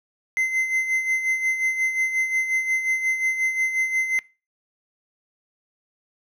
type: tone with tremolo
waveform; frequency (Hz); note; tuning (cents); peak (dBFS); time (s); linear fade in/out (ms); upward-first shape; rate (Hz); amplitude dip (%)
triangle; 2064; C7; -24; -16; 0.37-4.19; 0; sine; 5.6; 60
effects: noise-tail reverb RT60 0.3 s tail -22 dB re dry